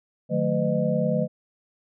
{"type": "tone cluster", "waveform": "sine", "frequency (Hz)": [151.7, 181.6, 220.3, 506, 615], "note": ["D#3", "F#3", "A3", "B4", "D#5"], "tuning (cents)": [-44, -32, 2, 42, -20], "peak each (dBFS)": -27, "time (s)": [0.29, 1.28], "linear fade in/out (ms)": 50, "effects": []}